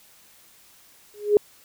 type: tone with exponential growth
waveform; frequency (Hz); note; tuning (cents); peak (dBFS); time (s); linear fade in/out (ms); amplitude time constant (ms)
sine; 415.3; G#4; 0; -9; 1.14-1.37; 1; 50
effects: white hiss -54 dBFS RMS until 1.64 s